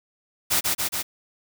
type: noise with echo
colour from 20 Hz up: white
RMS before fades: -21 dBFS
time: 0.5-0.61 s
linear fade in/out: 20 ms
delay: 140 ms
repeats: 3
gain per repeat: -2 dB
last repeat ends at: 1.03 s
effects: none